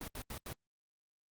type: noise bursts at uneven times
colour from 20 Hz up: pink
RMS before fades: -43 dBFS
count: 4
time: 0.01-0.08 / 0.15-0.22 / 0.3-0.38 / 0.46-0.53 s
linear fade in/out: 2 ms
effects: Opus 32 kbps